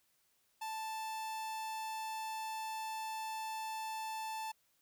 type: tone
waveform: 45% pulse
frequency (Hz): 880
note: A5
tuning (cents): 0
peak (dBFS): -39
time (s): 0.61-4.52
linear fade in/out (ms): 10
effects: white hiss -75 dBFS RMS until 4.81 s